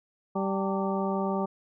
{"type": "harmonic tone with a mistuned harmonic", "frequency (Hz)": 194.4, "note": "G3", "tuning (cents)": -14, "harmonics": [1, 2, 3, 4, 5, 6], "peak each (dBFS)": [-29, -32, -34, -35, -36, -37], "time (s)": [0.35, 1.46], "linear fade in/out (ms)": 10, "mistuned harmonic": 5, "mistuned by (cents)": -120, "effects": []}